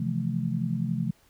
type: chord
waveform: sine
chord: F major seventh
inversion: second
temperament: just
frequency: 130.96 / 163.7 / 174.61 / 218.3 Hz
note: C3 / E3 / F3 / A3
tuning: +2 / -12 / 0 / -13 cents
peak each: -31 dBFS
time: 0-1.11 s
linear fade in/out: 5 ms
effects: pink hiss -62 dBFS RMS until 1.29 s